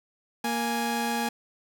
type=tone pair together; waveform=sawtooth; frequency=233.4 / 830.6 Hz; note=A#3 / G#5; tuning=+2 / 0 cents; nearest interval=octave + minor seventh; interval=2198 cents; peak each=-25 dBFS; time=0.44-1.29 s; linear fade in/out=5 ms; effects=none